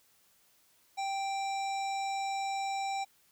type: harmonic tone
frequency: 784 Hz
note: G5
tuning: in tune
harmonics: 1 / 3 / 5 / 7 / 9 / 10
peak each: -32 / -42 / -46 / -49 / -51 / -52 dBFS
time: 0.97-3.05 s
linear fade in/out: 20 ms
effects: white hiss -67 dBFS RMS until 3.31 s